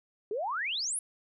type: exponential sweep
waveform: sine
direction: up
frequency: 392 to 11175 Hz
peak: -30 dBFS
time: 0.31-0.99 s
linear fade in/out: 2 ms
effects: none